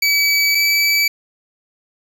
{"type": "tone pair in turn", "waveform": "25% pulse", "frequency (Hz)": [2287, 2302], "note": ["D7", "D7"], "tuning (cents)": [-47, -35], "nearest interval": "unison", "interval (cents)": 12, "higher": "second", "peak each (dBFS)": -9, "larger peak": "neither", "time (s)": [[0.02, 0.55], [0.55, 1.08]], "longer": "neither", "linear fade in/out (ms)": 5, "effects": []}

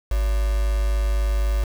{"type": "tone with quantisation", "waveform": "sine", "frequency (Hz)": 51.91, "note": "G#1", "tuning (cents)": 0, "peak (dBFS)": -18, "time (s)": [0.11, 1.64], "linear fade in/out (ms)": 5, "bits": 5, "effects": []}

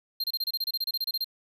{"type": "tone bursts", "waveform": "square", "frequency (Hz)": 4186, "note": "C8", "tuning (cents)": 0, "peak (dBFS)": -27, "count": 16, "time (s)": [0.2, 1.244], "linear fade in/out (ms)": 5, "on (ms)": 39, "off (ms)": 28, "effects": []}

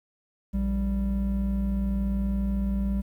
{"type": "tone pair together", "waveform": "triangle", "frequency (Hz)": [58.27, 196], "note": ["A#1", "G3"], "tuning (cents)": [0, 0], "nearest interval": "octave + major sixth", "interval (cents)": 2100, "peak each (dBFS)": -24, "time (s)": [0.53, 3.02], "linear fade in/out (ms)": 20, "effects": ["tanh soft clip ceiling -15 dBFS", "10-bit"]}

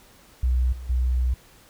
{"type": "tone with level steps", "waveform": "sine", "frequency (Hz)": 62.5, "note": "B1", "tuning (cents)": 21, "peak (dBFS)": [-18, -33, -19], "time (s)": [0.43, 1.34], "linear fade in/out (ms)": 5, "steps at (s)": [0.72, 0.89], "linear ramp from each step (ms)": 10, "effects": ["pink hiss -53 dBFS RMS until 1.69 s"]}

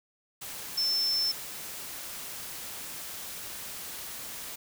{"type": "tone in noise", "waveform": "sine", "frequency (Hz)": 5320, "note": "E8", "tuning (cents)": 15, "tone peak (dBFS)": -25, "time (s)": [0.77, 1.32], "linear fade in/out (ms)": 10, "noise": "white", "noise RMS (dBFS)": -40, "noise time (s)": [0.41, 4.56], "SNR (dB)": 12, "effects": []}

